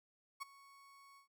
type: tone with ADSR envelope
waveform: 35% pulse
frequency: 1108.7 Hz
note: C#6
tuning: in tune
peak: -38 dBFS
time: 0.4-1.28 s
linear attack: 21 ms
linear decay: 15 ms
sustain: -20 dB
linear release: 110 ms
effects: none